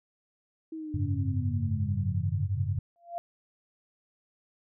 sine linear sweep, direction down, 323.5 to 124.6 Hz, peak -35 dBFS, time 0.72-2.64 s, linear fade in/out 5 ms
sine chord, F# suspended second, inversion none, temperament equal, 92.5 / 103.83 / 138.59 Hz, F#2 / G#2 / C#3, 0 / 0 / 0 cents, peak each -30 / -30 / -34 dBFS, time 0.94-2.79 s, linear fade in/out 5 ms
sine tone with exponential growth, 688 Hz, F5, 26 cents flat, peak -28 dBFS, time 2.96-3.18 s, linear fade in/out 0 ms, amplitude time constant 46 ms
effects none

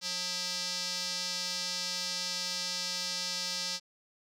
square tone with band-pass filter, 180.2 Hz, F#3, 45 cents flat, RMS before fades -35 dBFS, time 0.01-3.8 s, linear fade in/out 50 ms, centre 5000 Hz, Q 3.3, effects none

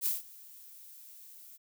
violet noise with ADSR envelope, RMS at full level -29 dBFS, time 0.01-1.58 s, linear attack 49 ms, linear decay 160 ms, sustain -23 dB, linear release 29 ms, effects none

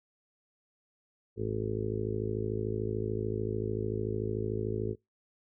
harmonic tone, 53.5 Hz, A1, 48 cents flat, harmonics 1 / 2 / 3 / 4 / 5 / 6 / 7 / 8 / 9, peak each -44 / -35 / -46 / -40 / -44 / -43 / -36 / -36 / -46 dBFS, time 1.36-4.96 s, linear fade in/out 50 ms, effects noise-tail reverb RT60 0.2 s tail -26 dB re dry

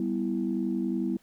sine chord, E minor, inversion first, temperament equal, 196 / 246.9 / 329.6 Hz, G3 / B3 / E4, 0 / 0 / 0 cents, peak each -30 dBFS, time 0-1.17 s, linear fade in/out 2 ms, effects tanh soft clip ceiling -17 dBFS + pink hiss -64 dBFS RMS until 1.22 s

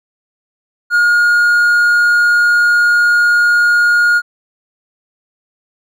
triangle tone, 1429 Hz, F6, 39 cents sharp, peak -6 dBFS, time 0.9-4.22 s, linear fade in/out 50 ms, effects none

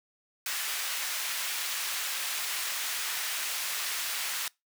pink high-pass noise, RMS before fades -33 dBFS, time 0.46-4.48 s, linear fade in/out 2 ms, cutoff 1600 Hz, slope 12 dB/octave, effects noise-tail reverb RT60 0.2 s tail -24 dB re dry

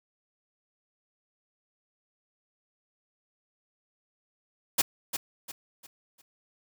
white noise with echo, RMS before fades -22 dBFS, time 4.78-4.82 s, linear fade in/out 10 ms, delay 350 ms, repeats 4, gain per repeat -9 dB, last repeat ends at 6.22 s, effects none

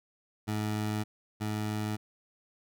20% pulse tone pair in turn, 106.6 / 106.6 Hz, G#2 / G#2, +46 / +46 cents, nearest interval unison, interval 0 cents, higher neither, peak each -25 / -26 dBFS, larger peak first, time 0.47-1.04 / 1.4-1.97 s, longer neither, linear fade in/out 20 ms, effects none

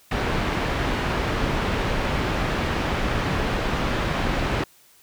pink low-pass noise, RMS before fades -24 dBFS, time 0.11-4.64 s, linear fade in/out 5 ms, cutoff 2700 Hz, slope 12 dB/octave, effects white hiss -55 dBFS RMS until 5.02 s

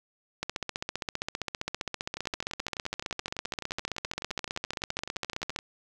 two click trains, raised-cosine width 0.2 ms, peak -19 / -14 dBFS, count 41 / 79, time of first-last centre 2.17-5.589 / 0.43-5.562 s, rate 11.7 / 15.2 Hz, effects none

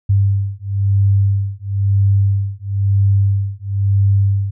sine beating tone pair, 98.6 / 99.6 Hz, G2 / G2, +11 / +28 cents, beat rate 1 Hz, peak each -15 dBFS, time 0.09-4.51 s, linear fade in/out 10 ms, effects none

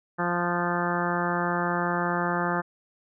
harmonic tone with a mistuned harmonic, 174.8 Hz, F3, 2 cents sharp, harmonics 1 / 2 / 3 / 4 / 5 / 6 / 7 / 8 / 9 / 10, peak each -30 / -32 / -34 / -33 / -32 / -35 / -32 / -36 / -34 / -36 dBFS, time 0.18-2.62 s, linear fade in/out 20 ms, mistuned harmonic 9, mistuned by -19 cents, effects none

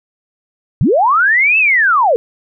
sine linear two-way sweep, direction up then down, 92.5 to 2673 to 429.5 Hz, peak -8 dBFS, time 0.81-2.16 s, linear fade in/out 0 ms, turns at 1.58 s, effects none

